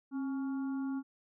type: harmonic tone with a mistuned harmonic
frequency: 280.3 Hz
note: C#4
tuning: 19 cents sharp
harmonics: 1 / 3 / 4 / 5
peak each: -33 / -51 / -54 / -53 dBFS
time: 0.11-1.03 s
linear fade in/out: 50 ms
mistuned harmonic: 1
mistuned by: -72 cents
effects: none